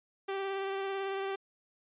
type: tone with vibrato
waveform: sawtooth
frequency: 390 Hz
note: G4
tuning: 9 cents flat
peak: -29 dBFS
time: 0.28-1.36 s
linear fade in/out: 10 ms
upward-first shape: sine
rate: 18 Hz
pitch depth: 16 cents each way
effects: resampled to 8000 Hz